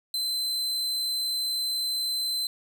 40% pulse tone, 4066 Hz, B7, 50 cents sharp, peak -25 dBFS, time 0.14-2.47 s, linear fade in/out 2 ms, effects none

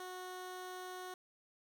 15% pulse tone, 367 Hz, F#4, 14 cents flat, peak -38 dBFS, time 0-1.14 s, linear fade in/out 2 ms, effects none

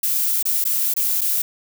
violet noise with dropouts, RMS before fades -20 dBFS, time 0.03-1.42 s, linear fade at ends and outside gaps 5 ms, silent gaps 0.427-0.453 / 0.641-0.651 / 0.939-0.964 / 1.21-1.214 s, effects none

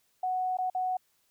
sine tone with dropouts, 740 Hz, F#5, in tune, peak -27 dBFS, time 0.23-0.97 s, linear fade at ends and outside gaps 5 ms, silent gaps 0.571-0.585 / 0.7-0.748 s, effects white hiss -71 dBFS RMS until 1.3 s

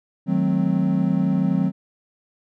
triangle chord, D# diminished seventh, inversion none, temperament equal with one note detuned, 155.56 / 185 / 216.8 / 261.6 Hz, D#3 / F#3 / A3 / C4, 0 / 0 / -25 / 0 cents, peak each -23 / -18 / -24 / -22 dBFS, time 0.26-1.72 s, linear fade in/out 50 ms, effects none

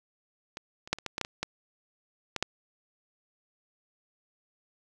clicks, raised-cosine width 0.2 ms, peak -21 / -27 / -8 / -25 / -16 / -14 / -11 / -20 / -13 / -14 / -9 dBFS, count 11, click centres 0.571 / 0.875 / 0.93 / 0.986 / 1.063 / 1.181 / 1.213 / 1.249 / 1.43 / 2.363 / 2.426 s, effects none

